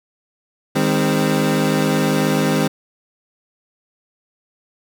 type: chord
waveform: 25% pulse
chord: Ab major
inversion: second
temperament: equal with one note detuned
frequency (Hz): 155.56 / 203 / 261.6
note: Eb3 / Ab3 / C4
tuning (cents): 0 / -39 / 0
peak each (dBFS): -16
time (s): 0.75-2.68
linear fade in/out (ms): 10
effects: none